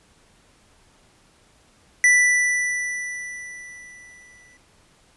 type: tone with exponential decay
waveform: square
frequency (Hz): 1975.5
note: B6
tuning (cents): 0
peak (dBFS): -12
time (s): 2.04-4.57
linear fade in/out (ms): 1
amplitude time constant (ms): 550
effects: pink hiss -57 dBFS RMS until 5.16 s + resampled to 24000 Hz